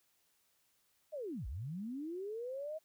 sine linear two-way sweep, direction down then up, 644 to 49 to 642 Hz, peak -39 dBFS, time 1.12-2.79 s, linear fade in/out 20 ms, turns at 1.47 s, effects white hiss -75 dBFS RMS until 2.84 s

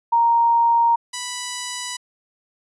sine / 5% pulse tone pair in turn, 932.3 / 986.6 Hz, A#5 / B5, 0 / -2 cents, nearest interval minor second, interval 98 cents, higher second, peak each -13 / -14 dBFS, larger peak first, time 0.12-0.96 / 1.13-1.97 s, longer neither, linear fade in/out 10 ms, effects resampled to 22050 Hz

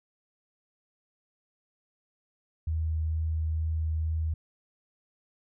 sine tone with vibrato, 79.5 Hz, D#2, 38 cents sharp, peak -26 dBFS, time 2.67-4.34 s, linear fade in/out 5 ms, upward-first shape triangle, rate 2.2 Hz, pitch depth 10 cents each way, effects none

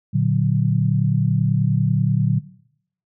sine chord, Bb augmented, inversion none, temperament equal, 116.54 / 146.83 / 185 Hz, Bb2 / D3 / F#3, 0 / 0 / 0 cents, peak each -20 / -19 / -21 dBFS, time 0.13-2.4 s, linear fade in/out 20 ms, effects noise-tail reverb RT60 0.7 s tail -19 dB re dry

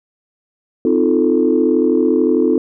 sine chord, F dominant seventh, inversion second, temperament equal with one note detuned, 257.7 / 311.1 / 349.2 / 440 Hz, C4 / Eb4 / F4 / A4, -26 / 0 / 0 / 0 cents, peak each -16 dBFS, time 0.85-2.58 s, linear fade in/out 2 ms, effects tanh soft clip ceiling -2 dBFS

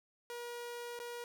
sawtooth tone with dropouts, 478.6 Hz, A#4, 46 cents sharp, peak -38 dBFS, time 0.3-1.24 s, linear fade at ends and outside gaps 1 ms, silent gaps 0.991-0.999 s, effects none

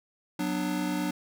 square chord, B minor, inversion second, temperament just, 185.21 / 246.9 / 296.3 Hz, F#3 / B3 / D4, +2 / 0 / +15 cents, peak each -33 / -36 / -31 dBFS, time 0.39-1.11 s, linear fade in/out 5 ms, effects none

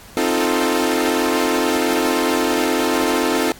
sawtooth chord, F dominant seventh, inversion second, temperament equal, 261.6 / 311.1 / 349.2 / 440 Hz, C4 / Eb4 / F4 / A4, 0 / 0 / 0 / 0 cents, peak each -18 dBFS, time 0.17-3.52 s, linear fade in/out 0 ms, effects pink hiss -42 dBFS RMS until 3.59 s + AAC 64 kbps

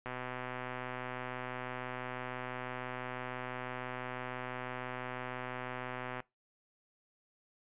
click train, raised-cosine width 0.5 ms, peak -25 dBFS, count 775, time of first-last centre 0.06-6.203 s, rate 126 Hz, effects noise-tail reverb RT60 0.2 s tail -21 dB re dry + resampled to 8000 Hz

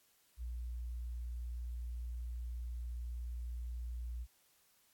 sine tone, 59.7 Hz, A#1, 42 cents sharp, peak -39 dBFS, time 0.37-4.27 s, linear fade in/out 50 ms, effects white hiss -71 dBFS RMS until 4.93 s + AAC 64 kbps

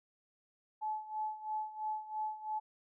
sine tone with tremolo, 861 Hz, A5, 38 cents flat, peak -33 dBFS, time 0.81-2.6 s, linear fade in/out 20 ms, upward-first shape sine, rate 3 Hz, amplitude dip 80%, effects none

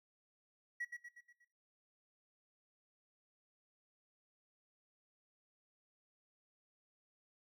triangle tone with echo, 1925 Hz, B6, 45 cents flat, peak -35 dBFS, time 0.8-0.85 s, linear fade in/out 10 ms, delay 120 ms, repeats 5, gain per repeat -6 dB, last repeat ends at 1.45 s, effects noise-tail reverb RT60 0.5 s tail -22 dB re dry + tanh soft clip ceiling -33 dBFS

